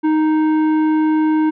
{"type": "tone with tanh clipping", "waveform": "sine", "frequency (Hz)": 311.1, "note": "D#4", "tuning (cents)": 0, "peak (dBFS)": -14, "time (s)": [0.03, 1.51], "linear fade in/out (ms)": 20, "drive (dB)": 11, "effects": []}